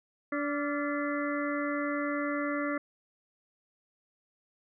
harmonic tone with a mistuned harmonic, 290 Hz, D4, 22 cents flat, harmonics 1 / 2 / 4 / 5 / 6 / 7, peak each -32 / -35 / -38 / -39 / -40 / -40 dBFS, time 0.32-2.78 s, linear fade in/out 5 ms, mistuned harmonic 5, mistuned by -75 cents, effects none

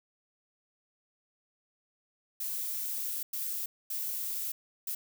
violet noise bursts at uneven times, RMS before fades -35 dBFS, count 4, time 2.4-3.23 / 3.33-3.66 / 3.9-4.52 / 4.87-4.95 s, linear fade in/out 5 ms, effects none

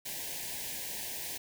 white band-stop noise, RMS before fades -39 dBFS, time 0.05-1.38 s, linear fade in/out 10 ms, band 1000 to 1600 Hz, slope 96 dB/octave, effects none

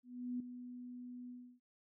sine tone with ADSR envelope, 246.9 Hz, B3, in tune, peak -36 dBFS, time 0.03-1.6 s, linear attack 370 ms, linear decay 4 ms, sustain -10 dB, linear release 310 ms, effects none

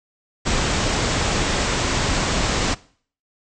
pink low-pass noise, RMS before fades -21 dBFS, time 0.45-2.75 s, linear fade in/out 20 ms, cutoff 8100 Hz, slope 96 dB/octave, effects noise-tail reverb RT60 0.5 s tail -21 dB re dry

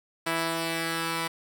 5% pulse tone pair together, 164.97 / 329.6 Hz, E3 / E4, +2 / 0 cents, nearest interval octave, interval 1198 cents, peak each -19 dBFS, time 0.26-1.28 s, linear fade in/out 10 ms, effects none

